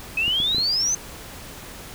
sine exponential sweep, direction up, 2532 to 6310 Hz, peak -19 dBFS, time 0.17-0.95 s, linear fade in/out 5 ms
clicks, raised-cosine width 3 ms, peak -20 dBFS, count 4, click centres 0.28 / 0.402 / 0.547 / 0.583 s
effects pink hiss -39 dBFS RMS until 1.94 s

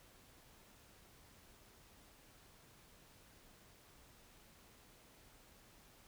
silence, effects pink hiss -64 dBFS RMS until 6.07 s

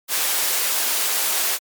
white high-pass noise, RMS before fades -21 dBFS, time 0.08-1.59 s, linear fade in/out 50 ms, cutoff 420 Hz, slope 12 dB/octave, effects MP3 96 kbps

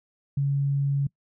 sine tone, 140 Hz, C#3, 18 cents sharp, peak -21 dBFS, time 0.37-1.07 s, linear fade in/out 5 ms, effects noise-tail reverb RT60 0.1 s tail -24 dB re dry

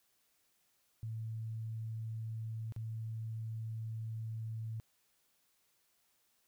sine tone with dropouts, 111.7 Hz, A2, 27 cents sharp, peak -38 dBFS, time 1.03-4.8 s, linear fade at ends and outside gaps 0 ms, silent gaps 2.723-2.763 s, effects white hiss -75 dBFS RMS until 6.47 s

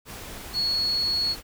sine tone in noise, 4357 Hz, C#8, 31 cents flat, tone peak -22 dBFS, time 0.53-1.36 s, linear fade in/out 50 ms, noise pink, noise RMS -39 dBFS, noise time 0.05-1.43 s, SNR +14 dB, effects none

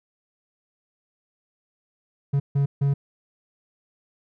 triangle tone bursts at uneven times, 140 Hz, C#3, 18 cents sharp, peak -16 dBFS, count 3, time 2.33-2.4 / 2.55-2.66 / 2.81-2.94 s, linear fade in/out 10 ms, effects none

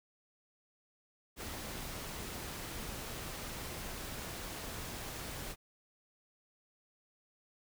pink noise, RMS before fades -43 dBFS, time 1.36-5.56 s, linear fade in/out 50 ms, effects none

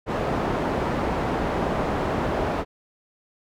white low-pass noise, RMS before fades -25 dBFS, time 0.06-2.65 s, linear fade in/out 50 ms, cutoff 760 Hz, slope 12 dB/octave, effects none

